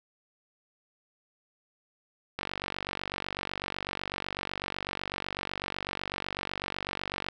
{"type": "click train", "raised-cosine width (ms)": 0.3, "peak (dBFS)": -16, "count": 236, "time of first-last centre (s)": [2.39, 7.286], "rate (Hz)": 48, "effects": []}